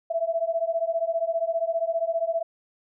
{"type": "beating tone pair", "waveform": "sine", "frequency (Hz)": [656, 671], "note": ["E5", "E5"], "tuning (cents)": [-9, 31], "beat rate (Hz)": 15, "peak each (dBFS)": -26, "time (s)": [0.1, 2.43], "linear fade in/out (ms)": 10, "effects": []}